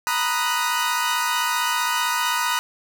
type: chord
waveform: sawtooth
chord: B major seventh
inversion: third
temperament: equal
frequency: 932.3 / 987.8 / 1244.5 / 1480 Hz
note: A#5 / B5 / D#6 / F#6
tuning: 0 / 0 / 0 / 0 cents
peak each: -23 / -22 / -22 / -23 dBFS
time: 0.07-2.59 s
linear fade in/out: 0 ms
effects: none